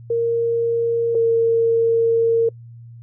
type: tone pair in turn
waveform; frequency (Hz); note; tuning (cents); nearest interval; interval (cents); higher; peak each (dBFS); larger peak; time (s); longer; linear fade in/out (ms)
sine; 464.8 / 458.7; A#4 / A#4; -5 / -28; unison; 23; first; -16 / -13; second; 0.1-1.15 / 1.15-2.49; second; 5
effects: noise-tail reverb RT60 0.1 s tail -26 dB re dry + added 117 Hz sine -37 dBFS peak until 3.02 s